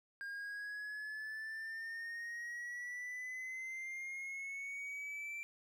triangle exponential sweep, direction up, 1610 to 2349 Hz, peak -40 dBFS, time 0.21-5.43 s, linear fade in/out 0 ms, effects none

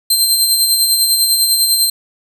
20% pulse tone with tremolo, 4144 Hz, C8, 17 cents flat, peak -3 dBFS, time 0.1-1.9 s, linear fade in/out 5 ms, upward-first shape sine, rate 10 Hz, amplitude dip 40%, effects none

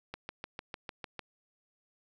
click train, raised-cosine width 0.3 ms, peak -23 dBFS, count 8, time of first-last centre 0.14-1.193 s, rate 6.65 Hz, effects none

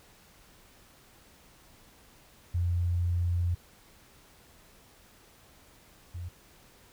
sine tone pair in turn, 87.31 / 87.87 Hz, F2 / F2, 0 / +11 cents, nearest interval unison, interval 11 cents, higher second, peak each -25 / -35 dBFS, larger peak first, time 2.54-3.55 / 6.14-6.29 s, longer first, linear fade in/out 10 ms, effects pink hiss -58 dBFS RMS until 6.92 s

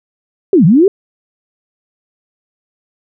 sine linear two-way sweep, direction down then up, 415.3 to 144.8 to 415.3 Hz, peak -4 dBFS, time 0.53-0.88 s, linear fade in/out 2 ms, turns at 0.65 s, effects none

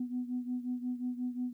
sine beating tone pair, 246.9 / 252.5 Hz, B3 / B3, 0 / +39 cents, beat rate 5.6 Hz, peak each -34 / -38 dBFS, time 0-1.53 s, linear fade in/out 5 ms, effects tanh soft clip ceiling -26 dBFS + 12-bit

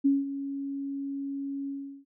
sine tone with ADSR envelope, 277.2 Hz, C#4, in tune, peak -18 dBFS, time 0.04-2.05 s, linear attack 17 ms, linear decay 190 ms, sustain -13 dB, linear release 370 ms, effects none

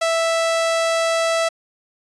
sawtooth tone, 659.3 Hz, E5, in tune, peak -13 dBFS, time 0.01-1.49 s, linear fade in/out 10 ms, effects resampled to 22050 Hz

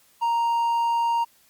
triangle tone, 932.3 Hz, A#5, in tune, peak -18 dBFS, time 0.21-1.25 s, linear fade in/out 20 ms, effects white hiss -59 dBFS RMS until 1.49 s + Opus 48 kbps

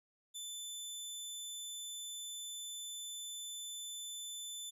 20% pulse tone, 3520 Hz, A7, in tune, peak -37 dBFS, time 0.34-4.71 s, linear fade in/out 20 ms, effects none

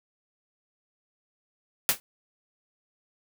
white noise with exponential decay, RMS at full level -17 dBFS, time 1.89-2 s, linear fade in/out 0 ms, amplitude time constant 22 ms, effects none

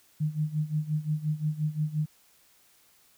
sine tone with tremolo, 152.9 Hz, D#3, 30 cents flat, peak -23 dBFS, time 0.2-2.06 s, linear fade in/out 10 ms, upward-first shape sine, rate 5.7 Hz, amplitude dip 85%, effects white hiss -62 dBFS RMS until 3.17 s

